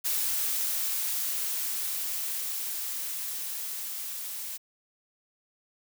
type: noise with level ramp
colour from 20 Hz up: blue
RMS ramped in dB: -28 to -37 dBFS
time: 0.04-4.58 s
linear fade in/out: 20 ms
effects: none